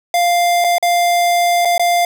square tone with dropouts, 698 Hz, F5, 1 cent flat, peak -12 dBFS, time 0.14-2.05 s, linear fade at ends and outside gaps 2 ms, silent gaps 0.642-0.645 / 0.783-0.826 / 1.65-1.654 / 1.78-1.795 s, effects none

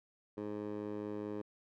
15% pulse tone with band-pass filter, 104.7 Hz, G#2, 15 cents sharp, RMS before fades -41 dBFS, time 0.37-1.42 s, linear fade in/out 10 ms, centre 430 Hz, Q 1.4, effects none

